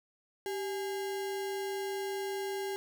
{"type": "tone with sample-and-hold", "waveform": "sine", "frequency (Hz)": 390, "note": "G4", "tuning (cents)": -9, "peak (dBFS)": -33, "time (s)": [0.46, 2.76], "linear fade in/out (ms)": 0, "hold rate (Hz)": 1225, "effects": []}